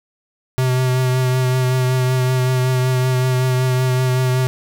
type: tone with vibrato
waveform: square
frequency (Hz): 128.1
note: C3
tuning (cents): -36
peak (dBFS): -15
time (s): 0.58-4.47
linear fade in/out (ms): 0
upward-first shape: triangle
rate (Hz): 5.3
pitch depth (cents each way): 23
effects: none